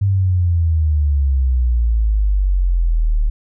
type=exponential sweep; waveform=sine; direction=down; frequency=100.5 to 36.71 Hz; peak=-12 dBFS; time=0.01-3.3 s; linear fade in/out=10 ms; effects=none